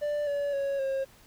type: tone with pitch steps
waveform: triangle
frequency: 589 / 571.6 / 554.7 / 538.2 Hz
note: D5 / D5 / C#5 / C5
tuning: +5 / -47 / +1 / +49 cents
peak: -25 dBFS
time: 0.01-1.05 s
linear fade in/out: 20 ms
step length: 260 ms
effects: pink hiss -57 dBFS RMS until 1.26 s